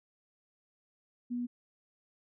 sine tone, 243.2 Hz, B3, 26 cents flat, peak -32 dBFS, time 1.3-1.47 s, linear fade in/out 20 ms, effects none

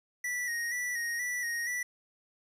square tone with vibrato, 1917 Hz, A#6, 48 cents sharp, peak -32 dBFS, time 0.24-1.83 s, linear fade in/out 5 ms, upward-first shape square, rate 2.1 Hz, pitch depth 41 cents each way, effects resampled to 32000 Hz + 10-bit

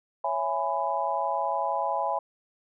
sine chord, C# minor seventh, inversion none, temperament just, 554.4 / 665.2 / 831.5 / 997.9 Hz, C#5 / E5 / G#5 / B5, 0 / +16 / +2 / +18 cents, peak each -33 / -31 / -29 / -30 dBFS, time 0.24-2.19 s, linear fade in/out 5 ms, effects none

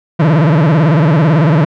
40% pulse tone with vibrato, 155.56 Hz, D#3, in tune, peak -6 dBFS, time 0.19-1.65 s, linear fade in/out 10 ms, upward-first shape sine, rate 18 Hz, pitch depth 180 cents each way, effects low-pass 2000 Hz 12 dB/octave

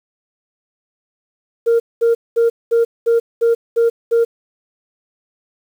sine tone bursts, 464.4 Hz, A#4, 7 cents flat, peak -8 dBFS, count 8, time 1.66-4.25 s, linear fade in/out 20 ms, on 140 ms, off 210 ms, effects tanh soft clip ceiling -8 dBFS + 7-bit

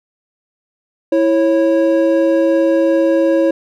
triangle tone pair together, 329.6 / 547.6 Hz, E4 / C#5, 0 / -21 cents, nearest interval major sixth, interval 879 cents, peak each -11 dBFS, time 1.12-3.51 s, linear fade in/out 5 ms, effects none

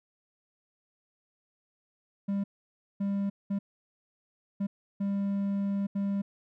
triangle tone bursts at uneven times, 199 Hz, G3, 26 cents sharp, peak -25 dBFS, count 6, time 2.28-2.44 / 3-3.3 / 3.5-3.59 / 4.6-4.67 / 5-5.87 / 5.95-6.22 s, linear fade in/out 10 ms, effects none

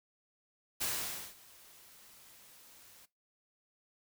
white noise with ADSR envelope, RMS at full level -34 dBFS, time 0.8-3.06 s, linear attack 18 ms, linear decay 520 ms, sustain -24 dB, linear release 13 ms, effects noise-tail reverb RT60 0.2 s tail -19 dB re dry

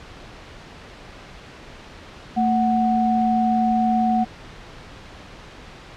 sine tone pair together, 224.4 / 740 Hz, A3 / F#5, +34 / 0 cents, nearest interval octave + major sixth, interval 2066 cents, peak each -19 dBFS, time 2.36-4.25 s, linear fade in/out 20 ms, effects pink hiss -41 dBFS RMS until 5.96 s + low-pass 4000 Hz 12 dB/octave

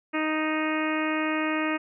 harmonic tone, 311.1 Hz, D#4, in tune, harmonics 1 / 2 / 3 / 4 / 5 / 6 / 7 / 8 / 9, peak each -27 / -33 / -36 / -33 / -37 / -34 / -36 / -35 / -41 dBFS, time 0.13-1.78 s, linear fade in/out 20 ms, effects none

